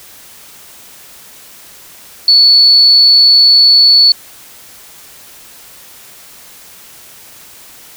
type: tone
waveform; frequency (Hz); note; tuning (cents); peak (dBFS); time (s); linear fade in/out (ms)
sine; 4435; C#8; 0; -3; 2.28-4.12; 2
effects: white hiss -37 dBFS RMS until 7.96 s